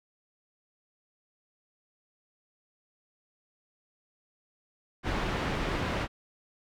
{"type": "low-pass noise", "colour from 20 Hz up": "pink", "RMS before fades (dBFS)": -31, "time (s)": [5.03, 6.08], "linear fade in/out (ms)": 50, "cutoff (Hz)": 2700, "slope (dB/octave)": 12, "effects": []}